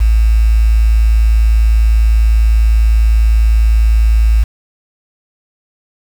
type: tone with quantisation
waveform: sine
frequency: 55 Hz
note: A1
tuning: in tune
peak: -6 dBFS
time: 0-4.44 s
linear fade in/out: 10 ms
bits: 5
effects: none